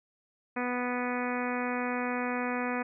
harmonic tone, 246.9 Hz, B3, in tune, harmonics 1 / 2 / 3 / 4 / 5 / 6 / 7 / 8 / 9 / 10, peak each -33 / -36 / -38 / -39 / -40 / -41 / -41 / -42 / -43 / -43 dBFS, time 0.56-2.83 s, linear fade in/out 10 ms, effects none

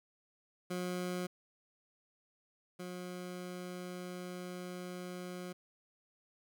20% pulse tone pair in turn, 180 / 180 Hz, F#3 / F#3, -47 / -47 cents, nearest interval unison, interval 0 cents, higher neither, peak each -31 / -37 dBFS, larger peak first, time 0.7-1.27 / 2.79-5.53 s, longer second, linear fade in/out 10 ms, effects none

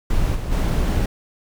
brown noise with level steps, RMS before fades -19 / -25 / -18 dBFS, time 0.1-1.06 s, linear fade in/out 5 ms, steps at 0.34 / 0.51 s, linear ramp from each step 20 ms, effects none

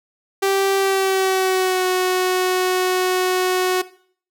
sawtooth tone with pitch glide, 390.2 to 368.3 Hz, G4 to F#4, -8 to -8 cents, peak -12 dBFS, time 0.42-3.82 s, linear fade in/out 10 ms, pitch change -100 cents, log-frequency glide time 0.77-1.86 s, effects noise-tail reverb RT60 0.5 s tail -17 dB re dry

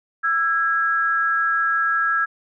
sine tone pair together, 1334.5 / 1649 Hz, E6 / G#6, +21 / -13 cents, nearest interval major third, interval 366 cents, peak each -20 dBFS, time 0.23-2.26 s, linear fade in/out 20 ms, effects none

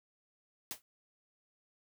white noise with exponential decay, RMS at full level -36 dBFS, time 0.71-0.82 s, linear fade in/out 0 ms, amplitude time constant 22 ms, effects none

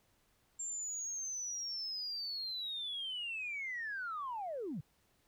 sine linear sweep, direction down, 7410 to 120 Hz, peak -37 dBFS, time 0.59-4.81 s, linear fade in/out 10 ms, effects tanh soft clip ceiling -33 dBFS + pink hiss -73 dBFS RMS until 5.27 s

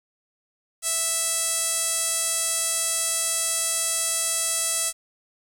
sawtooth tone with band-pass filter, 658 Hz, E5, 3 cents flat, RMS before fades -25 dBFS, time 0.82-4.93 s, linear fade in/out 50 ms, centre 8800 Hz, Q 2.5, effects 8-bit

